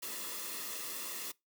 white noise with comb filter, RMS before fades -41 dBFS, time 0.02-1.32 s, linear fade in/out 10 ms, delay 1.3 ms, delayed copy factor -0.6, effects noise-tail reverb RT60 0.2 s tail -23 dB re dry + high-pass 200 Hz 12 dB/octave

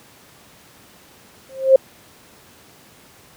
sine tone with exponential growth, 531 Hz, C5, 25 cents sharp, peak -3 dBFS, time 1.49-1.76 s, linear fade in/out 5 ms, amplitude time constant 57 ms, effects pink hiss -48 dBFS RMS until 3.36 s + high-pass 100 Hz 12 dB/octave

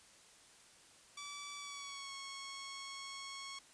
10% pulse tone with pitch glide, 1153 to 1099 Hz, D6 to C#6, -32 to -15 cents, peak -37 dBFS, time 1.17-3.59 s, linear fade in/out 5 ms, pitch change -83 cents, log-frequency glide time 1.57-2.13 s, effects white hiss -62 dBFS RMS until 3.73 s + resampled to 22050 Hz

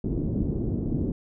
white low-pass noise, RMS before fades -27 dBFS, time 0.04-1.12 s, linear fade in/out 5 ms, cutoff 310 Hz, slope 24 dB/octave, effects none

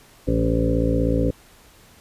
harmonic tone with a mistuned harmonic, 56.2 Hz, A1, 37 cents sharp, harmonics 1 / 2 / 3 / 4 / 5 / 7 / 8 / 9 / 10, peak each -23 / -25 / -27 / -31 / -23 / -29 / -32 / -25 / -34 dBFS, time 0.27-1.31 s, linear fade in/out 10 ms, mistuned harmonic 4, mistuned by -28 cents, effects pink hiss -51 dBFS RMS until 2 s + resampled to 32000 Hz

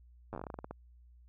slowing click train, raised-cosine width 1 ms, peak -27 dBFS, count 14, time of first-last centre 0.33-0.71 s, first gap 9 ms, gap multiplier 1.18, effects added 60 Hz sine -56 dBFS peak until 1.28 s

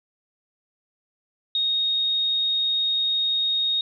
sine tone, 3729 Hz, A#7, in tune, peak -20 dBFS, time 1.55-3.81 s, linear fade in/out 2 ms, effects none

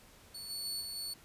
sawtooth tone with level steps, 4435 Hz, C#8, in tune, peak -40 / -35 / -33 / -37 / -35 dBFS, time 0.34-1.14 s, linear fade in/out 10 ms, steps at 0.49 / 0.64 / 0.8 / 0.95 s, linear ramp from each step 20 ms, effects pink hiss -59 dBFS RMS until 1.24 s + resampled to 32000 Hz

